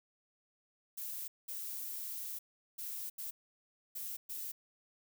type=noise bursts at uneven times; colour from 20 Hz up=violet; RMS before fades=-42 dBFS; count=6; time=0.97-1.28 / 1.48-2.39 / 2.78-3.1 / 3.18-3.31 / 3.95-4.17 / 4.29-4.52 s; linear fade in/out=10 ms; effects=none